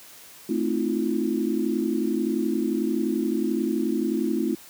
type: chord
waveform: sine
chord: F dominant seventh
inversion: first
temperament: equal with one note detuned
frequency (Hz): 220 / 261.6 / 317.8 / 349.2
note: A3 / C4 / Eb4 / F4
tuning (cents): 0 / 0 / +37 / 0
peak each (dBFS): -27 / -28 / -27 / -28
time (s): 0.49-4.55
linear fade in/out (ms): 5
effects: white hiss -47 dBFS RMS until 4.69 s + high-pass 100 Hz 12 dB/octave